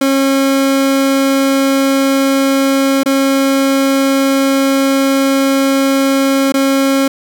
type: tone with dropouts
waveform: 30% pulse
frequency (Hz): 271.9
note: C#4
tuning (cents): -33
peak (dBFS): -7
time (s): 0.01-7.08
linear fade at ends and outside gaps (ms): 5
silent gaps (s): 3.034-3.059 / 6.522-6.54
effects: none